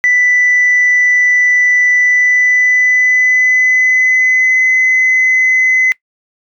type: tone with pitch glide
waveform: sine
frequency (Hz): 1983 to 2032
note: B6 to B6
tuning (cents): +7 to +49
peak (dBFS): -6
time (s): 0.04-5.92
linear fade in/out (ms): 0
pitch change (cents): +42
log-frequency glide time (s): 1.97-4.69
effects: noise-tail reverb RT60 0.1 s tail -22 dB re dry + tanh soft clip ceiling -4 dBFS